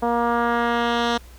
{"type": "tone with low-pass filter sweep", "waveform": "10% pulse", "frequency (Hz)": 236.1, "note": "A#3", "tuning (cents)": 22, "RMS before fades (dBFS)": -21, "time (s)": [0.02, 1.18], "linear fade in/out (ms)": 10, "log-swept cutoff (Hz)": [820, 4600], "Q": 1.4, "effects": ["added 60 Hz sine -42 dBFS peak until 1.38 s", "pink hiss -50 dBFS RMS until 1.38 s"]}